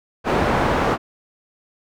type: low-pass noise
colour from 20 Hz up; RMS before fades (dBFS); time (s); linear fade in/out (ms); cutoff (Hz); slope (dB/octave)
white; -19; 0.24-0.98; 50; 960; 12
effects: none